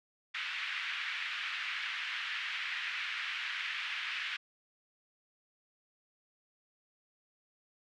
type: band-pass noise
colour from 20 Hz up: white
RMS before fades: -38 dBFS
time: 0.34-4.37 s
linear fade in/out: 10 ms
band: 1500 to 2900 Hz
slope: 24 dB/octave
effects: none